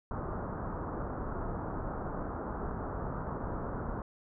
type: low-pass noise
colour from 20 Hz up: pink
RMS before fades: -37 dBFS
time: 0.11-4.02 s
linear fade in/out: 2 ms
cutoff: 1400 Hz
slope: 48 dB/octave
effects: none